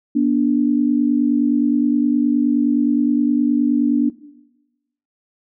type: tone pair together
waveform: sine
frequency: 241.6 / 291.2 Hz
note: B3 / D4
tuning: -38 / -15 cents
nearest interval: minor third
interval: 323 cents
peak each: -17 / -15 dBFS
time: 0.15-4.1 s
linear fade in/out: 10 ms
effects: noise-tail reverb RT60 1.0 s tail -17 dB re dry